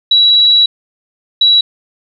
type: tone bursts at uneven times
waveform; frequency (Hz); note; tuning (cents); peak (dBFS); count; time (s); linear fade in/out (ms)
sine; 3906; B7; -20; -5; 2; 0.11-0.66 / 1.41-1.61; 5
effects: none